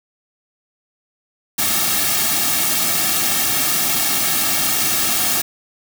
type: noise with comb filter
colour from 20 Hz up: white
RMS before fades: -18 dBFS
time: 1.58-5.42 s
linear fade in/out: 10 ms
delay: 2 ms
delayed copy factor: -0.85
effects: none